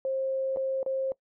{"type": "tone with dropouts", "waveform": "sine", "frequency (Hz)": 532, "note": "C5", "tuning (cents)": 29, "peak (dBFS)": -26, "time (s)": [0.05, 1.12], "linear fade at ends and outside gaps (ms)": 1, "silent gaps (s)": [[0.562, 0.57], [0.83, 0.862]], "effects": ["noise-tail reverb RT60 0.1 s tail -22 dB re dry"]}